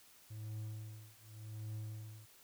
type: tone with tremolo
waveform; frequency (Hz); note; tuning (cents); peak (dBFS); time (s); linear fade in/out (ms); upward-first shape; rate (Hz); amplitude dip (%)
triangle; 108.2; A2; -29; -38; 0.3-2.26; 10; triangle; 0.86; 100
effects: white hiss -63 dBFS RMS until 2.43 s